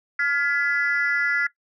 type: tone cluster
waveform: sine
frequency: 1410 / 1699 / 1997 Hz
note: F6 / G#6 / B6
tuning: +16 / +39 / +19 cents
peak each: -23 dBFS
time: 0.19-1.47 s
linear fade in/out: 5 ms
effects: noise-tail reverb RT60 0.1 s tail -19 dB re dry + tanh soft clip ceiling -13 dBFS